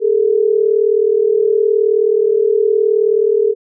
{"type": "tone pair together", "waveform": "sine", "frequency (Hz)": [410.3, 449.4], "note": ["G#4", "A4"], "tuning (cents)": [-21, 37], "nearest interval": "major second", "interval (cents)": 158, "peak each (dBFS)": -13, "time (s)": [0, 3.55], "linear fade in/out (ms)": 50, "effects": []}